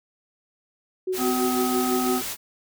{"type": "tone with tremolo", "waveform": "sine", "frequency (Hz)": 372.1, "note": "F#4", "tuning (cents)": 10, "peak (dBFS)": -22, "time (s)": [1.07, 2.22], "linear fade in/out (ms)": 5, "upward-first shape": "sine", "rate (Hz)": 6, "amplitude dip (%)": 75}
{"type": "noise", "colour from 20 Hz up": "white", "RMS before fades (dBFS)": -31, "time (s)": [1.12, 2.37], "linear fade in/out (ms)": 50}
{"type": "harmonic tone", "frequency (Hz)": 254.1, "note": "B3", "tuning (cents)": 49, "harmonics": [1, 3, 5], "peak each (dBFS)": [-24, -29, -31], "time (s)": [1.17, 2.22], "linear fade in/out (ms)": 50}
{"effects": []}